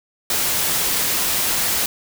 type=noise; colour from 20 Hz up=white; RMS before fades=-20 dBFS; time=0.3-1.86 s; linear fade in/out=2 ms; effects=none

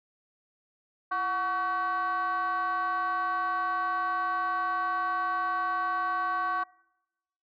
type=tone with frequency modulation; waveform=sine; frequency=1127 Hz; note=C#6; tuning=28 cents sharp; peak=-25 dBFS; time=1.11-6.64 s; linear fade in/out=10 ms; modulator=395 Hz; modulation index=0.89; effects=noise-tail reverb RT60 0.9 s tail -24 dB re dry + tanh soft clip ceiling -23 dBFS

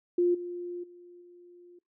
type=tone with level steps; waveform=sine; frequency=351.8 Hz; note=F4; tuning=13 cents sharp; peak=-21 / -34 / -48 / -50 dBFS; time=0.18-1.79 s; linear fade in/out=5 ms; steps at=0.34 / 0.83 / 1.21 s; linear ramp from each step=10 ms; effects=noise-tail reverb RT60 0.2 s tail -24 dB re dry

